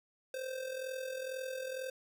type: tone with amplitude modulation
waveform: square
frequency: 521 Hz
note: C5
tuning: 7 cents flat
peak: -36 dBFS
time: 0.34-1.9 s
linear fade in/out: 2 ms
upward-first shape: sine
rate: 42.1 Hz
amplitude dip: 60%
effects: none